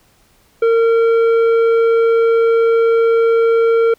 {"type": "tone with tanh clipping", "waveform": "sine", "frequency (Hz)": 457.9, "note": "A#4", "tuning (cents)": -31, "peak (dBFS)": -11, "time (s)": [0.62, 3.94], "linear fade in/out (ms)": 5, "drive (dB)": 9, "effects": ["pink hiss -54 dBFS RMS until 3.98 s"]}